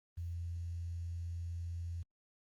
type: tone with quantisation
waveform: sine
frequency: 85.4 Hz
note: F2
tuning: 38 cents flat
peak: -38 dBFS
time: 0.17-2.03 s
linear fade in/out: 10 ms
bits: 11
effects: Opus 32 kbps